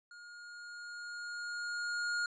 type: tone with level ramp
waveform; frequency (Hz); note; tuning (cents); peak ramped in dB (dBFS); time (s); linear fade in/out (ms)
square; 1426; F6; +36; -51 to -32; 0.11-2.26; 2
effects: resampled to 16000 Hz